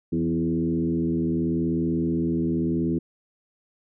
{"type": "tone with frequency modulation", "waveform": "sine", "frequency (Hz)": 250.2, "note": "B3", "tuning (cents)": 23, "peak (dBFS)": -21, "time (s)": [0.12, 2.99], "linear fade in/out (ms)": 10, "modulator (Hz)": 80.8, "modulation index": 1.4, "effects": []}